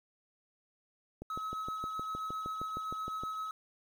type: click train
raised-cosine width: 2 ms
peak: -29 dBFS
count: 14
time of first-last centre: 1.22-3.236 s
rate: 6.45 Hz
type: tone with tremolo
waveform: triangle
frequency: 1284 Hz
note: E6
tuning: 46 cents flat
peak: -33 dBFS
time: 1.3-3.51 s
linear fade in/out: 2 ms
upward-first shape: sine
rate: 7.7 Hz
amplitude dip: 25%
effects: 10-bit